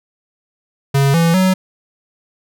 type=tone with pitch steps; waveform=square; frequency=138.4 / 167 / 187 Hz; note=C#3 / E3 / F#3; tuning=-2 / +23 / +19 cents; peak=-11 dBFS; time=0.94-1.54 s; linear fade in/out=10 ms; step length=200 ms; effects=none